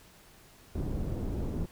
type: low-pass noise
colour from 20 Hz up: pink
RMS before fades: -33 dBFS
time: 0.75-1.66 s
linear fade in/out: 5 ms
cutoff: 360 Hz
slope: 12 dB/octave
effects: pink hiss -57 dBFS RMS until 1.71 s